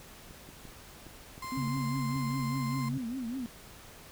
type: clicks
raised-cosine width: 3 ms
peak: -35 dBFS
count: 10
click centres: 0.309 / 0.49 / 0.653 / 1.067 / 1.379 / 1.445 / 1.625 / 1.676 / 1.771 / 2.164 s
type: tone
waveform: 35% pulse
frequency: 1045 Hz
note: C6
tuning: 2 cents flat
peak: -36 dBFS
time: 1.42-2.89 s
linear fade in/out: 5 ms
type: tone with vibrato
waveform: sine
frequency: 246.9 Hz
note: B3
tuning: in tune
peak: -33 dBFS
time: 1.52-3.46 s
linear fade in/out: 0 ms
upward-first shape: triangle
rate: 5 Hz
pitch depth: 190 cents each way
type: tone with pitch glide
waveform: sine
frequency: 138.59 to 137 Hz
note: C#3 to C#3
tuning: 0 to -20 cents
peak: -32 dBFS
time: 1.57-2.98 s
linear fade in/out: 5 ms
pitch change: -20 cents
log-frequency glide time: 2.28-2.79 s
effects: pink hiss -51 dBFS RMS until 4.11 s